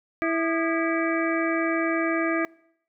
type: harmonic tone with a mistuned harmonic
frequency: 328.6 Hz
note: E4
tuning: 5 cents flat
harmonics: 1 / 2 / 4 / 5 / 6 / 7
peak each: -25 / -28 / -31 / -32 / -33 / -33 dBFS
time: 0.22-2.45 s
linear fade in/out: 0 ms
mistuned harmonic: 4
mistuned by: -130 cents
effects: noise-tail reverb RT60 0.7 s tail -24 dB re dry